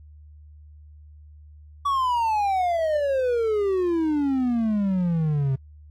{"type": "exponential sweep", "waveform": "triangle", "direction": "down", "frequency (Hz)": [1145, 130.81], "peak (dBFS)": -18, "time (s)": [1.85, 5.56], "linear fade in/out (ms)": 10, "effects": ["added 75 Hz sine -44 dBFS peak until 5.9 s", "AAC 48 kbps"]}